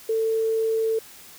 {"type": "tone", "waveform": "sine", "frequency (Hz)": 446.1, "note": "A4", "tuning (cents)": 24, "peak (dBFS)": -20, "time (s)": [0.09, 0.99], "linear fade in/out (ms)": 5, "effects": ["white hiss -46 dBFS RMS until 1.38 s"]}